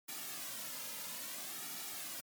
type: noise with flanger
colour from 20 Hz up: white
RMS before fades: -44 dBFS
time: 0.08-2.21 s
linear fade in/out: 10 ms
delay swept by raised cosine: 1.9 to 2.7 ms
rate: 0.6 Hz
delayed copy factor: -0.65
effects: high-pass 150 Hz 12 dB/octave + MP3 96 kbps